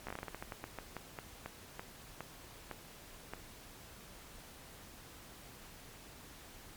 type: slowing click train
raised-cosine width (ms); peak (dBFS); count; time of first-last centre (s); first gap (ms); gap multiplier
0.5; -26; 20; 0.07-3.336; 15; 1.23
effects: pink hiss -54 dBFS RMS until 6.76 s + MP3 96 kbps